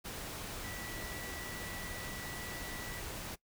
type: tone in noise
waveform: sine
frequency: 1955 Hz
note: B6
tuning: 18 cents flat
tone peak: -47 dBFS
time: 0.63-3.01 s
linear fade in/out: 20 ms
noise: pink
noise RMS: -43 dBFS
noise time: 0.04-3.36 s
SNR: -7 dB
effects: noise-tail reverb RT60 0.1 s tail -20 dB re dry